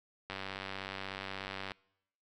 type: click train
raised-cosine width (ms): 0.3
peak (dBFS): -23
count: 138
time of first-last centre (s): 0.3-1.718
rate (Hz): 96.6
effects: noise-tail reverb RT60 0.8 s tail -25 dB re dry